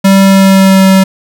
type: tone with pitch glide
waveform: square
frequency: 194.3 to 191.18 Hz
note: G3 to G3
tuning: -15 to -43 cents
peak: -3 dBFS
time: 0.04-1.04 s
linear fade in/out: 10 ms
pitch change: -28 cents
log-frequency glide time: 0.24-0.85 s
effects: none